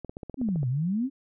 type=clicks; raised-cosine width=2 ms; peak=-24 dBFS; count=10; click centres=0.047 / 0.095 / 0.169 / 0.232 / 0.297 / 0.343 / 0.415 / 0.488 / 0.559 / 0.631 s
type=exponential two-way sweep; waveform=sine; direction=down then up; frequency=283 to 120 to 283 Hz; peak=-24 dBFS; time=0.37-1.1 s; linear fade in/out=50 ms; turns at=0.68 s
effects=none